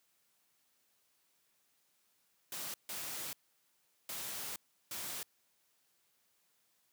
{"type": "noise bursts at uneven times", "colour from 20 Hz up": "white", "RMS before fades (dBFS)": -42, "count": 4, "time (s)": [[2.52, 2.74], [2.89, 3.33], [4.09, 4.56], [4.91, 5.23]], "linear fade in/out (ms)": 2, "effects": ["white hiss -75 dBFS RMS until 6.92 s", "high-pass 100 Hz 12 dB/octave"]}